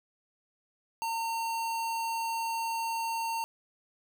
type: tone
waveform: square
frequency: 912 Hz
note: A#5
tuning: 38 cents flat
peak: -31 dBFS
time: 1.02-3.44 s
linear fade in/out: 0 ms
effects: none